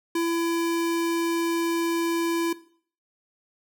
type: tone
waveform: square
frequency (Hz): 335.6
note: E4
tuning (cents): +31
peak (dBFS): -23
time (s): 0.15-2.53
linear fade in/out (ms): 5
effects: noise-tail reverb RT60 0.5 s tail -17 dB re dry